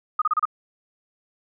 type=tone bursts; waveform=sine; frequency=1241 Hz; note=D#6; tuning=5 cents flat; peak=-17 dBFS; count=5; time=0.19-0.454 s; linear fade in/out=5 ms; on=28 ms; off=31 ms; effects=none